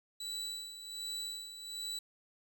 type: tone with tremolo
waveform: 35% pulse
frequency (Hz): 3951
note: B7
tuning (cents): 0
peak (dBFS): -35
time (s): 0.2-1.99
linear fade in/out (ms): 5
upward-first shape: sine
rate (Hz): 1.3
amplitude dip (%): 65
effects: none